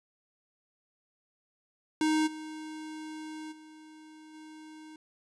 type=tone with level steps; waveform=square; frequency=311.1 Hz; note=D#4; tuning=in tune; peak=-25 / -40 / -50 / -47 dBFS; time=2.01-4.96 s; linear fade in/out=2 ms; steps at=2.26 / 3.51 / 4.33 s; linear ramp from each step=20 ms; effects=resampled to 22050 Hz